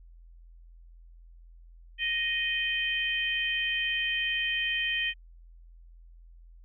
harmonic tone, 622.3 Hz, D#5, in tune, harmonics 3 / 4 / 5, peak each -31 / -31 / -31 dBFS, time 1.98-5.14 s, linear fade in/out 50 ms, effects added 42 Hz sine -49 dBFS peak until 6.64 s

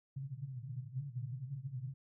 pink band-pass noise, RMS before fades -43 dBFS, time 0.16-1.94 s, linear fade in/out 10 ms, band 120 to 140 Hz, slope 96 dB/octave, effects none

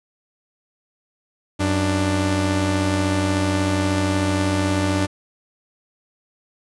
sawtooth tone pair together, 93 / 295.3 Hz, F#2 / D4, +9 / +10 cents, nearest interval octave + minor sixth, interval 2001 cents, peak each -17 dBFS, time 1.59-5.07 s, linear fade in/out 20 ms, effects resampled to 24000 Hz

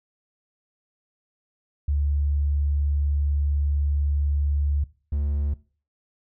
sine / triangle tone pair in turn, 72.1 / 72.1 Hz, D2 / D2, -31 / -31 cents, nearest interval unison, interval 0 cents, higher neither, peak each -20 dBFS, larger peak neither, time 1.88-4.84 / 5.12-5.54 s, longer first, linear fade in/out 5 ms, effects noise-tail reverb RT60 0.4 s tail -19 dB re dry

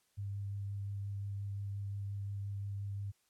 sine tone with vibrato, 100 Hz, G2, 35 cents sharp, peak -37 dBFS, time 0.17-3.12 s, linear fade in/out 20 ms, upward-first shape sine, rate 5.7 Hz, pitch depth 11 cents each way, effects white hiss -75 dBFS RMS until 3.29 s + low-pass 12000 Hz 12 dB/octave

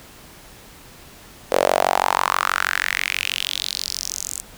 sawtooth tone with high-pass filter sweep, 46.2 Hz, F#1, 2 cents flat, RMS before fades -22 dBFS, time 1.51-4.42 s, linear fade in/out 20 ms, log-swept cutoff 510 to 7900 Hz, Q 4, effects pink hiss -44 dBFS RMS until 4.57 s

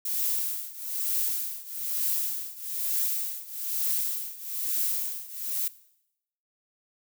violet noise with tremolo, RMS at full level -26 dBFS, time 0.05-5.68 s, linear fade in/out 5 ms, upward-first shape triangle, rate 1.1 Hz, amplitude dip 90%, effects noise-tail reverb RT60 0.8 s tail -19 dB re dry

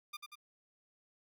15% pulse tone with echo, 1200 Hz, D6, 37 cents sharp, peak -35 dBFS, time 0.13-0.17 s, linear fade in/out 10 ms, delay 93 ms, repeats 2, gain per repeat -4 dB, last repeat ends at 0.356 s, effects none

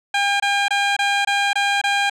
15% pulse tone bursts, 804 Hz, G5, 44 cents sharp, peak -10 dBFS, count 7, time 0.14-2.098 s, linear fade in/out 5 ms, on 260 ms, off 23 ms, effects low-pass 6000 Hz 12 dB/octave

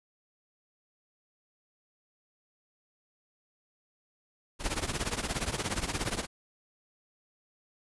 pink noise with tremolo, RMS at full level -29 dBFS, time 4.59-6.27 s, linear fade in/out 50 ms, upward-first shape triangle, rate 17 Hz, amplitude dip 90%, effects resampled to 24000 Hz

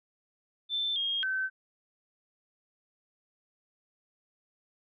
sine tone with pitch steps, 3542 / 3246 / 1536 Hz, A7 / G#7 / G6, +11 / -40 / -36 cents, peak -28 dBFS, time 0.69-1.5 s, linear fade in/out 50 ms, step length 270 ms, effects none

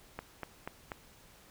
click train, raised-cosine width 0.5 ms, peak -23 dBFS, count 4, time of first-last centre 0.19-0.918 s, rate 4.12 Hz, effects pink hiss -59 dBFS RMS until 1.5 s

